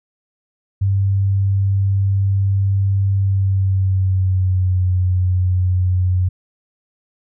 sine tone with pitch glide, 98 to 91.44 Hz, G2 to F#2, 0 to -20 cents, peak -13 dBFS, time 0.81-6.29 s, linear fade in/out 10 ms, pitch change -120 cents, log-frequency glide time 3.14-4.87 s, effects none

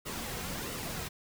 pink noise with flanger, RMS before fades -38 dBFS, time 0.05-1.09 s, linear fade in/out 20 ms, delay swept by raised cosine 1.2 to 3.5 ms, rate 1.5 Hz, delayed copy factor -0.5, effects none

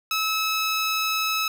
15% pulse tone, 1296 Hz, E6, 30 cents flat, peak -16 dBFS, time 0.11-1.48 s, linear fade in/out 2 ms, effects none

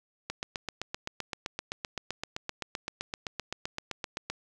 click train, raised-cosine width 0.2 ms, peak -16 dBFS, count 32, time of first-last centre 0.3-4.3 s, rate 7.75 Hz, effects none

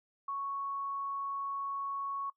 sine tone, 1108.7 Hz, C#6, in tune, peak -34 dBFS, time 0.28-2.3 s, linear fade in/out 5 ms, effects noise-tail reverb RT60 0.1 s tail -20 dB re dry

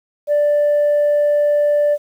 sine tone, 587.3 Hz, D5, in tune, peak -10 dBFS, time 0.27-1.98 s, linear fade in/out 50 ms, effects tanh soft clip ceiling -10 dBFS + 8-bit

